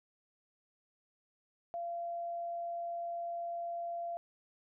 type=tone; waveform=sine; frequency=686 Hz; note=F5; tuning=31 cents flat; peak=-36 dBFS; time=1.74-4.17 s; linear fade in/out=0 ms; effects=none